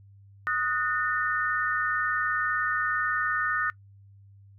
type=tone cluster; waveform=sine; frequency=1248 / 1472 / 1811 Hz; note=D#6 / F#6 / A6; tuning=+5 / -9 / +49 cents; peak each=-29 dBFS; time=0.47-3.7 s; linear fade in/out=0 ms; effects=noise-tail reverb RT60 0.1 s tail -21 dB re dry + added 99 Hz sine -50 dBFS peak until 4.58 s